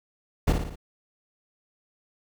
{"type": "noise with echo", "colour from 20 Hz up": "brown", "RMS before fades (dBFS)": -20, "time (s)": [0.47, 0.53], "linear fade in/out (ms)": 10, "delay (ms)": 57, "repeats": 4, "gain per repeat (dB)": -5, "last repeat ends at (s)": 0.758, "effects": []}